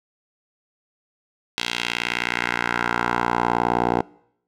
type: tone with band-pass filter sweep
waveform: 10% pulse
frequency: 59.4 Hz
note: A#1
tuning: 33 cents sharp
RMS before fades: -23 dBFS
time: 1.58-4.01 s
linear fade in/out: 0 ms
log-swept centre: 3500 to 640 Hz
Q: 1.8
effects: noise-tail reverb RT60 0.7 s tail -23 dB re dry